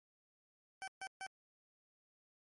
20% pulse tone bursts, 768 Hz, G5, 36 cents flat, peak -38 dBFS, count 3, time 0.82-1.265 s, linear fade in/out 0 ms, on 55 ms, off 140 ms, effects MP3 48 kbps

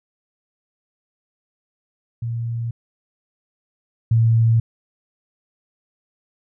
sine tone pair in turn, 116.54 / 114.08 Hz, A#2 / A#2, 0 / -37 cents, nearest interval unison, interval 37 cents, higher first, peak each -22 / -12 dBFS, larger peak second, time 2.22-2.71 / 4.11-4.6 s, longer neither, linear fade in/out 5 ms, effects none

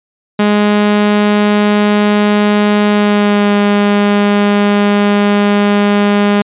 sawtooth tone with pitch glide, 207.7 to 204.4 Hz, G#3 to G#3, 0 to -27 cents, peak -4 dBFS, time 0.39-6.42 s, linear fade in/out 5 ms, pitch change -27 cents, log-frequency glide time 2.89-3.53 s, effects resampled to 8000 Hz

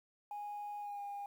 sine tone with pitch glide, 826 to 809.5 Hz, G#5 to G#5, -10 to -45 cents, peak -39 dBFS, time 0.31-1.26 s, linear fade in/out 2 ms, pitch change -35 cents, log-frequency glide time 0.8-1.01 s, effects tanh soft clip ceiling -38 dBFS + 11-bit

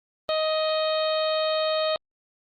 harmonic tone with a mistuned harmonic, 626 Hz, D#5, 10 cents sharp, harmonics 1 / 2 / 3 / 4 / 5 / 6 / 7, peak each -23 / -31 / -39 / -38 / -37 / -34 / -35 dBFS, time 0.29-1.96 s, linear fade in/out 0 ms, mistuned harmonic 7, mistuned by -47 cents, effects Opus 32 kbps

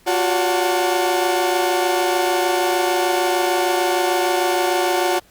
40% pulse tone cluster, 354.6 / 381.2 / 569 / 739 / 892 Hz, F4 / G4 / C#5 / F#5 / A5, +26 / -48 / +45 / -2 / +23 cents, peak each -20 / -26 / -24 / -21 / -24 dBFS, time 0.06-5.2 s, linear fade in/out 20 ms, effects pink hiss -53 dBFS RMS until 5.3 s + Opus 48 kbps

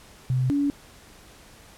sine tone pair in turn, 128.3 / 284.8 Hz, C3 / C#4, -34 / +47 cents, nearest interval octave + major second, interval 1381 cents, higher second, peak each -20 dBFS, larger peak neither, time 0.3-0.5 / 0.5-0.7 s, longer neither, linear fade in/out 0 ms, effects pink hiss -50 dBFS RMS until 1.77 s + low-pass 12000 Hz 12 dB/octave

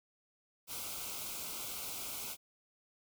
white band-stop noise, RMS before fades -42 dBFS, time 0.67-2.37 s, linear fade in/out 50 ms, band 1500 to 2100 Hz, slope 96 dB/octave, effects none

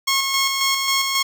10% pulse tone with tremolo, 1087 Hz, C#6, 34 cents flat, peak -8 dBFS, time 0.07-1.23 s, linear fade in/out 10 ms, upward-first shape square, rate 3.7 Hz, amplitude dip 35%, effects none

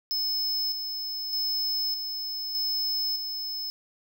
square tone with tremolo, 5210 Hz, E8, 21 cents flat, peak -26 dBFS, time 0.11-3.7 s, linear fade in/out 0 ms, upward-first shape square, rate 0.82 Hz, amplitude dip 45%, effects none

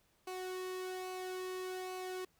sawtooth tone with flanger, 370 Hz, F#4, in tune, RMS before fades -42 dBFS, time 0.27-2.25 s, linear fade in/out 5 ms, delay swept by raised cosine 0.57 to 1.45 ms, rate 1.2 Hz, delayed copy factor -0.5, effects pink hiss -73 dBFS RMS until 2.39 s

